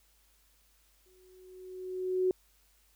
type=tone with exponential growth; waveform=sine; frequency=370 Hz; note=F#4; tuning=in tune; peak=-23 dBFS; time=1.06-2.31 s; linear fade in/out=1 ms; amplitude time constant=270 ms; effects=added 50 Hz sine -68 dBFS peak until 2.95 s + white hiss -68 dBFS RMS until 2.95 s

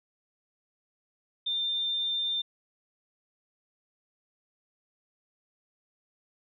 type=tone; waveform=sine; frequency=3596 Hz; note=A7; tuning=37 cents sharp; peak=-27 dBFS; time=1.46-2.42 s; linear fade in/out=10 ms; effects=none

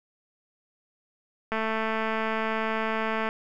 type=click train; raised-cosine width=0.5 ms; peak=-14 dBFS; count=392; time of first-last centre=1.52-3.289 s; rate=221 Hz; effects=none

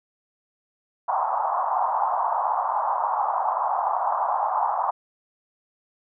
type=band-pass noise; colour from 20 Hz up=pink; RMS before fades=-24 dBFS; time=1.08-4.91 s; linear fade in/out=10 ms; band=730 to 1100 Hz; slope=48 dB/octave; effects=none

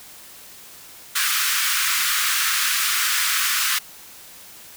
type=high-pass noise; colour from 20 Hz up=pink; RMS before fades=-21 dBFS; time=1.15-3.79 s; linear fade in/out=10 ms; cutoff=1200 Hz; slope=48 dB/octave; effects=white hiss -43 dBFS RMS until 4.76 s

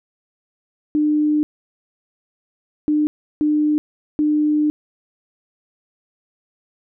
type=tone bursts at uneven times; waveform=sine; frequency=300.9 Hz; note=D4; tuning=42 cents sharp; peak=-14 dBFS; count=4; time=0.95-1.43 / 2.88-3.07 / 3.41-3.78 / 4.19-4.7 s; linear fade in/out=0 ms; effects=none

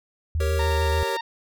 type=tone with vibrato; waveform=sine; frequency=77.6 Hz; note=D#2; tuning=4 cents flat; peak=-21 dBFS; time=0.35-1.03 s; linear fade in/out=0 ms; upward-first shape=triangle; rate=6.8 Hz; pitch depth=77 cents each way
type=chord; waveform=square; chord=G diminished; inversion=none; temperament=equal; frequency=392 / 466.2 / 554.4 Hz; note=G4 / Bb4 / Db5; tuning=0 / 0 / 0 cents; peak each=-31 dBFS; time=0.4-1.17 s; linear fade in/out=5 ms
type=harmonic tone; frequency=921 Hz; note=A#5; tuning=21 cents flat; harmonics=1 / 2 / 3 / 4 / 5 / 6; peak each=-28 / -34 / -42 / -38 / -43 / -51 dBFS; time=0.59-1.21 s; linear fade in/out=5 ms
effects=none

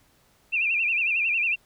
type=tone with vibrato; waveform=sine; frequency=2555 Hz; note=D#7; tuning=45 cents sharp; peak=-21 dBFS; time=0.52-1.56 s; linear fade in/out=20 ms; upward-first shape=sine; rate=11 Hz; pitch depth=130 cents each way; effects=pink hiss -62 dBFS RMS until 1.65 s

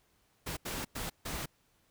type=noise bursts at uneven times; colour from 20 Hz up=pink; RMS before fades=-38 dBFS; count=4; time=0.46-0.57 / 0.65-0.85 / 0.95-1.1 / 1.25-1.46 s; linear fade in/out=10 ms; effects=pink hiss -71 dBFS RMS until 1.9 s

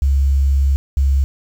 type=tone pair in turn; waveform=sine; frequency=68.7 / 68.44 Hz; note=C#2 / C#2; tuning=-15 / -22 cents; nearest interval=unison; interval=7 cents; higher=first; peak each=-11 dBFS; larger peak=neither; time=0.02-0.76 / 0.97-1.24 s; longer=first; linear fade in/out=0 ms; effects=7-bit

